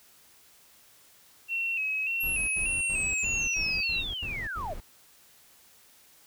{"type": "tone with vibrato", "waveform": "sine", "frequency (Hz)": 2637, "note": "E7", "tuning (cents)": 0, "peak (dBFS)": -27, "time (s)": [1.48, 4.04], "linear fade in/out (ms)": 50, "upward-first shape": "square", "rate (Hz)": 1.7, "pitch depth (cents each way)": 53}
{"type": "linear sweep", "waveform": "sine", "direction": "down", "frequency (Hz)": [11670, 548], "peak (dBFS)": -32, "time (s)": [2.2, 4.74], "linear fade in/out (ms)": 10}
{"type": "noise bursts", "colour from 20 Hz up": "brown", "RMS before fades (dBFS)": -39, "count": 8, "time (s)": [2.23, 4.804], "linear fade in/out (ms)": 5, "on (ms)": 250, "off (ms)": 82}
{"effects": ["white hiss -58 dBFS RMS until 6.26 s"]}